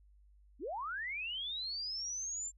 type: linear sweep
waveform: sine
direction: up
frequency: 218.7 to 7370 Hz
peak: -37 dBFS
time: 0.59-2.52 s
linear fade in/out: 50 ms
effects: added 50 Hz sine -60 dBFS peak until 2.57 s